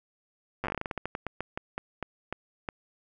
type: slowing click train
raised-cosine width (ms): 0.5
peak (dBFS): -17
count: 22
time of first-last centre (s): 0.64-2.688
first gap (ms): 8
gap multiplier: 1.21
effects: none